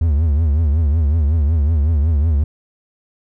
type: tone with vibrato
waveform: triangle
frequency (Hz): 76.7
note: D#2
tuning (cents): -24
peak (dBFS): -10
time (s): 0.01-2.44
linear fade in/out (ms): 5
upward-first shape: triangle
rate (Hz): 5.4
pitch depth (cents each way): 190
effects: none